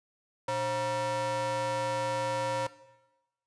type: ring-modulated tone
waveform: square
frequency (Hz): 207.7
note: G#3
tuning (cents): 0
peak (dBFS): -26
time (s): 0.48-2.67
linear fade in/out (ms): 5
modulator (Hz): 743
effects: noise-tail reverb RT60 1.0 s tail -17 dB re dry + resampled to 22050 Hz